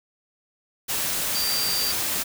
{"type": "tone in noise", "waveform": "sine", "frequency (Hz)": 4699, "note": "D8", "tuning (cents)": 0, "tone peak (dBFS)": -25, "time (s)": [1.34, 1.93], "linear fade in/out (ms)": 20, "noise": "white", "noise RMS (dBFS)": -26, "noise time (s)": [0.88, 2.24], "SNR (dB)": -2, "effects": []}